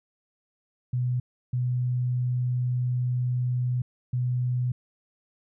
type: tone bursts at uneven times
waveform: sine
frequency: 124.5 Hz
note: B2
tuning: 14 cents sharp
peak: -23 dBFS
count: 3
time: 0.93-1.2 / 1.53-3.82 / 4.13-4.72 s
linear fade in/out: 5 ms
effects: none